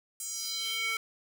square tone with high-pass filter sweep, 448.1 Hz, A4, 32 cents sharp, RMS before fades -34 dBFS, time 0.2-0.97 s, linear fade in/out 2 ms, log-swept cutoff 8100 to 1800 Hz, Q 3, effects none

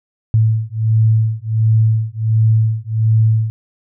sine beating tone pair, 110 / 111.4 Hz, A2 / A2, 0 / +22 cents, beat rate 1.4 Hz, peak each -14 dBFS, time 0.34-3.5 s, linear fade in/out 0 ms, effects none

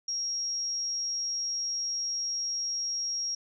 sine tone, 5600 Hz, F8, 4 cents sharp, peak -29 dBFS, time 0.08-3.35 s, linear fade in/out 5 ms, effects none

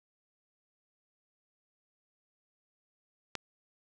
click, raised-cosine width 0.2 ms, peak -17 dBFS, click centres 3.353 s, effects none

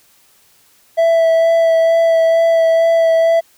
triangle tone with vibrato, 659.3 Hz, E5, in tune, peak -7 dBFS, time 0.97-3.41 s, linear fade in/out 20 ms, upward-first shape sine, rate 2.2 Hz, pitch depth 13 cents each way, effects white hiss -52 dBFS RMS until 3.57 s

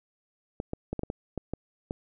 clicks, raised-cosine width 2 ms, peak -18 dBFS, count 9, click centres 0.601 / 0.734 / 0.93 / 0.993 / 1.034 / 1.101 / 1.377 / 1.536 / 1.909 s, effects none

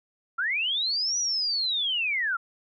sine linear two-way sweep, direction up then down, 1319 to 5920 to 1319 Hz, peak -24 dBFS, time 0.38-2.37 s, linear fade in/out 10 ms, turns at 1.18 s, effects none

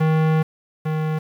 square tone pair in turn, 157.7 / 156.16 Hz, D#3 / D#3, +24 / +7 cents, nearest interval unison, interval 17 cents, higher first, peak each -16 / -21 dBFS, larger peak first, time 0-0.43 / 0.85-1.19 s, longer first, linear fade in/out 10 ms, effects low-pass 2000 Hz 12 dB/octave + 7-bit

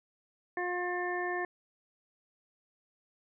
harmonic tone, 356.7 Hz, F4, 37 cents sharp, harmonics 1 / 2 / 3 / 5 / 6, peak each -35 / -37 / -41 / -36 / -48 dBFS, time 0.57-1.45 s, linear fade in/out 2 ms, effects none

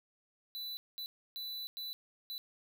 square tone bursts at uneven times, 3980 Hz, B7, 13 cents sharp, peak -40 dBFS, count 5, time 0.55-0.77 / 0.98-1.06 / 1.36-1.67 / 1.77-1.93 / 2.3-2.38 s, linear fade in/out 0 ms, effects 11-bit

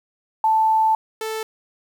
sine / sawtooth tone pair in turn, 880 / 440 Hz, A5 / A4, 0 / 0 cents, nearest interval octave, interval 1200 cents, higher first, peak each -14 / -21 dBFS, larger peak first, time 0.44-0.95 / 1.21-1.43 s, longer first, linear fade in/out 2 ms, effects 8-bit

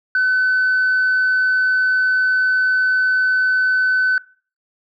sine tone, 1512 Hz, F#6, 37 cents sharp, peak -12 dBFS, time 0.15-4.18 s, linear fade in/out 2 ms, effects noise-tail reverb RT60 0.4 s tail -21 dB re dry + tanh soft clip ceiling -11 dBFS

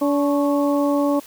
harmonic tone with a mistuned harmonic, 286.8 Hz, D4, 41 cents flat, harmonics 1 / 2 / 3 / 4, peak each -18 / -21 / -29 / -28 dBFS, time 0.01-1.2 s, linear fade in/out 10 ms, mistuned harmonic 4, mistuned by -66 cents, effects white hiss -44 dBFS RMS until 1.26 s

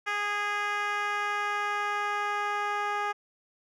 10% pulse tone with band-pass filter sweep, 412.1 Hz, G#4, 13 cents flat, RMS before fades -30 dBFS, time 0.06-3.13 s, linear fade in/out 20 ms, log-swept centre 1700 to 980 Hz, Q 1.1, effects none

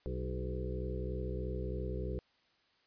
harmonic tone with a mistuned harmonic, 63.2 Hz, B1, 41 cents sharp, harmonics 1 / 2 / 3 / 5 / 6 / 7 / 8, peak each -38 / -42 / -45 / -48 / -44 / -45 / -46 dBFS, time 0.06-2.19 s, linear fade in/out 0 ms, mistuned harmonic 7, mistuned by -48 cents, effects white hiss -71 dBFS RMS until 2.86 s + resampled to 11025 Hz

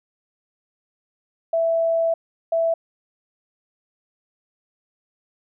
sine tone bursts at uneven times, 661 Hz, E5, 5 cents sharp, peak -17 dBFS, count 2, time 1.53-2.14 / 2.52-2.74 s, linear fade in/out 5 ms, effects none

